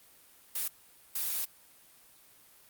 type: noise bursts at uneven times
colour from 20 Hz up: blue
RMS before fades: -33 dBFS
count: 2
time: 0.55-0.68 / 1.15-1.45 s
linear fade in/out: 5 ms
effects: white hiss -59 dBFS RMS until 2.69 s + Opus 32 kbps

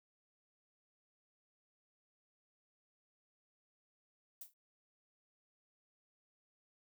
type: noise with exponential decay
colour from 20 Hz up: violet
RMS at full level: -44 dBFS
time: 4.41-4.54 s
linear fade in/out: 5 ms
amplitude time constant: 28 ms
effects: none

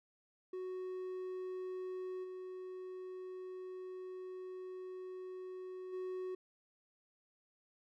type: tone with level steps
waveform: triangle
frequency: 370 Hz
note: F#4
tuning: in tune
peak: -38 / -42 / -37 dBFS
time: 0.53-6.35 s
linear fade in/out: 5 ms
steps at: 2.23 / 5.92 s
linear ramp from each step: 20 ms
effects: none

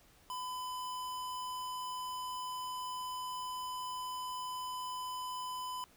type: tone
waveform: square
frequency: 1006 Hz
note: B5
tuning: 32 cents sharp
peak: -39 dBFS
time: 0.3-5.84 s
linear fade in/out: 0 ms
effects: pink hiss -64 dBFS RMS until 5.96 s

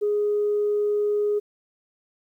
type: tone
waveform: sine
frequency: 415.3 Hz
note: G#4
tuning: in tune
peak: -19 dBFS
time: 0.01-1.4 s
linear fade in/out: 20 ms
effects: tanh soft clip ceiling -15 dBFS + 10-bit

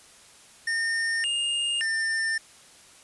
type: tone with pitch steps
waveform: square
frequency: 1823 / 2827 / 1797 Hz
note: A#6 / F7 / A6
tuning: -39 / +20 / +36 cents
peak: -25 dBFS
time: 0.67-2.38 s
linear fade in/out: 5 ms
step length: 570 ms
effects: white hiss -52 dBFS RMS until 3.03 s + resampled to 24000 Hz

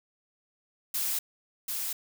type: noise with echo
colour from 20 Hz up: blue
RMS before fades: -30 dBFS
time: 0.94-1.19 s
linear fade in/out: 5 ms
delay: 740 ms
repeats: 1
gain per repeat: -3 dB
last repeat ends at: 1.93 s
effects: none

